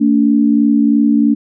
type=tone pair together; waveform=sine; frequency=224.6 / 287.6 Hz; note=A3 / D4; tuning=+36 / -36 cents; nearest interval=major third; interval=428 cents; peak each=-11 dBFS; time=0-1.35 s; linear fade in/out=20 ms; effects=none